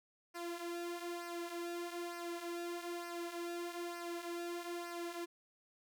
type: tone with flanger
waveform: sawtooth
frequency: 345.1 Hz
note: F4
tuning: 21 cents flat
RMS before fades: -43 dBFS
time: 0.34-5.26 s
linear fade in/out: 20 ms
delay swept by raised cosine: 0.27 to 4.87 ms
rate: 1.1 Hz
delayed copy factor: -0.65
effects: none